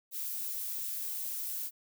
violet noise, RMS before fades -37 dBFS, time 0.11-1.71 s, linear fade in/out 50 ms, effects none

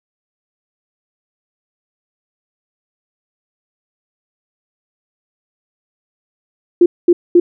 sine tone bursts, 349.2 Hz, F4, in tune, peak -4 dBFS, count 3, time 6.81-7.4 s, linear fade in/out 5 ms, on 50 ms, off 220 ms, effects none

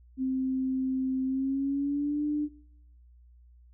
sine tone with pitch glide, 261.6 to 297 Hz, C4 to D4, 0 to +20 cents, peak -26 dBFS, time 0.17-2.49 s, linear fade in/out 50 ms, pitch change +220 cents, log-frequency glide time 1.25-2.24 s, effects noise-tail reverb RT60 0.9 s tail -26 dB re dry + added 60 Hz sine -53 dBFS peak until 3.73 s

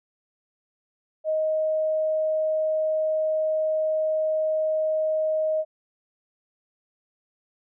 sine tone, 626 Hz, D#5, 10 cents sharp, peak -21 dBFS, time 1.24-5.65 s, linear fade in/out 50 ms, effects none

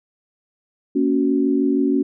sine chord, F# major, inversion first, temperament just, 231.2 / 277.5 / 370 Hz, A#3 / C#4 / F#4, -14 / +2 / 0 cents, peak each -22 / -17 / -22 dBFS, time 0.95-2.03 s, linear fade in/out 10 ms, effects none

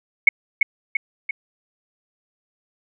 sine tone with echo, 2200 Hz, C#7, 14 cents flat, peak -6 dBFS, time 0.27-0.29 s, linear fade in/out 5 ms, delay 340 ms, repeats 3, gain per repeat -5 dB, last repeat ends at 1.31 s, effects none

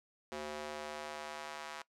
square tone with high-pass filter sweep, 75.2 Hz, D2, 42 cents sharp, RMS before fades -44 dBFS, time 0.32-1.82 s, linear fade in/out 0 ms, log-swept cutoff 390 to 1000 Hz, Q 1.1, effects noise-tail reverb RT60 0.1 s tail -20 dB re dry + low-pass 8000 Hz 12 dB/octave

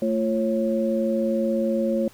sine tone cluster, 222.9 / 346 / 547 Hz, A3 / F4 / C#5, +23 / -16 / -23 cents, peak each -23 / -28 / -24 dBFS, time 0.02-2.08 s, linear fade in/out 2 ms, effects pink hiss -51 dBFS RMS until 2.13 s

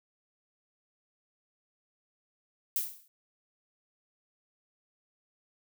violet noise with exponential decay, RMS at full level -27 dBFS, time 2.76-3.08 s, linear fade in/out 1 ms, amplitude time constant 68 ms, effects none

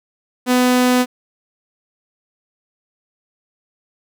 sawtooth tone, 250 Hz, B3, 21 cents sharp, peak -8 dBFS, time 0.46-1.06 s, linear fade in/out 50 ms, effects none

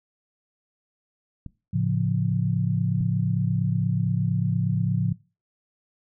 clicks, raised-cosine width 5 ms, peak -24 dBFS, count 2, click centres 1.463 / 3.009 s
sine chord, A augmented, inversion none, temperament equal, 110 / 138.59 / 174.61 Hz, A2 / C#3 / E#3, 0 / 0 / 0 cents, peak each -25 dBFS, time 1.73-5.13 s, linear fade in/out 10 ms
effects noise-tail reverb RT60 0.3 s tail -20 dB re dry

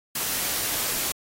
white noise, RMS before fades -27 dBFS, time 0.15-1.12 s, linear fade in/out 5 ms, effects AAC 48 kbps

